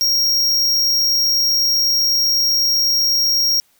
square tone, 5588 Hz, F8, in tune, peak -14 dBFS, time 0.01-3.6 s, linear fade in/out 0 ms, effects white hiss -58 dBFS RMS until 3.79 s

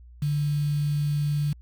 sine tone with quantisation, 146.83 Hz, D3, in tune, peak -22 dBFS, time 0.22-1.53 s, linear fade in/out 5 ms, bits 7, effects added 60 Hz sine -45 dBFS peak until 1.61 s

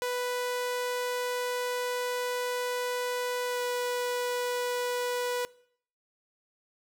sawtooth tone with pitch glide, 494.1 to 491.3 Hz, B4 to B4, +1 to -9 cents, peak -25 dBFS, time 0.02-5.45 s, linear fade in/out 0 ms, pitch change -10 cents, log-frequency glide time 3.46-3.61 s, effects noise-tail reverb RT60 0.6 s tail -21 dB re dry

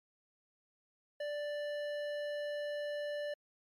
triangle tone with hard clipping, 587.3 Hz, D5, in tune, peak -38 dBFS, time 1.2-3.34 s, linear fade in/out 5 ms, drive 16 dB, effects MP3 96 kbps

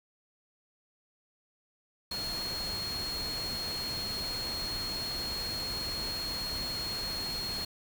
sine tone in noise, 4286 Hz, C8, 41 cents sharp, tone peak -34 dBFS, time 2.11-7.65 s, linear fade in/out 5 ms, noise pink, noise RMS -40 dBFS, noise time 2.11-7.65 s, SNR +3 dB, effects none

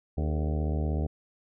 harmonic tone with a mistuned harmonic, 76.2 Hz, D#2, 36 cents flat, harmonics 1 / 2 / 3 / 4 / 5 / 6 / 7 / 8 / 9 / 10, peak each -27 / -33 / -37 / -39 / -41 / -43 / -44 / -45 / -46 / -47 dBFS, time 0.17-1.07 s, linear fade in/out 10 ms, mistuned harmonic 5, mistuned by +94 cents, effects none

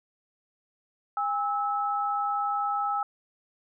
sine tone pair together, 813.1 / 1302 Hz, G#5 / E6, -37 / -22 cents, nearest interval minor sixth, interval 815 cents, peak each -28 dBFS, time 1.17-3.03 s, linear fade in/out 2 ms, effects none

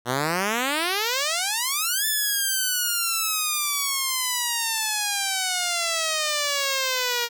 5% pulse exponential two-way sweep, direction up then down, 117.6 to 1760 to 469.3 Hz, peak -11 dBFS, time 0.05-7.29 s, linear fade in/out 50 ms, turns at 2.06 s, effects none

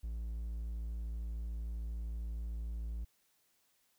triangle tone, 56.5 Hz, A1, 47 cents sharp, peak -35 dBFS, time 0.03-3.05 s, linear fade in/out 10 ms, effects white hiss -74 dBFS RMS until 3.98 s

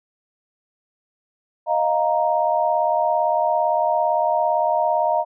sine chord, Eb suspended second, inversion none, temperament just, 622.3 / 700 / 933.4 Hz, Eb5 / F5 / Bb5, 0 / +4 / +2 cents, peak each -21 dBFS, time 1.66-5.25 s, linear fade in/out 50 ms, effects none

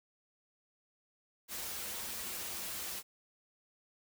white noise with comb filter, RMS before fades -41 dBFS, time 1.48-3.03 s, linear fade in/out 50 ms, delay 7 ms, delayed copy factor -0.5, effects none

